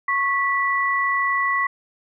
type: tone pair together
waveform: sine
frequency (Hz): 1102 / 1963.5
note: C#6 / B6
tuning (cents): -11 / -11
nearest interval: minor seventh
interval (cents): 1000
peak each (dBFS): -21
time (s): 0.08-1.67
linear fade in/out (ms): 5
effects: none